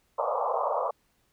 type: band-pass noise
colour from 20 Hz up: pink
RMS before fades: -28 dBFS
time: 0.18-0.91 s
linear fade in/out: 10 ms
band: 470 to 1200 Hz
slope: 96 dB/octave
effects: pink hiss -70 dBFS RMS until 1.32 s